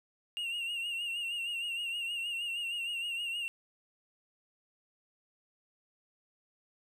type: tone with vibrato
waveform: triangle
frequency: 2794 Hz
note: F7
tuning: in tune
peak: -32 dBFS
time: 0.37-3.48 s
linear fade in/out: 0 ms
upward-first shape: sine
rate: 6.4 Hz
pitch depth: 55 cents each way
effects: none